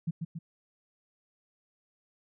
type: tone with echo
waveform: sine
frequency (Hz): 164.6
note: E3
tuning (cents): -2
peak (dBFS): -27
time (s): 0.07-0.11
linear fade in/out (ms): 10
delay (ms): 140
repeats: 2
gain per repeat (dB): -4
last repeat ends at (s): 0.39
effects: none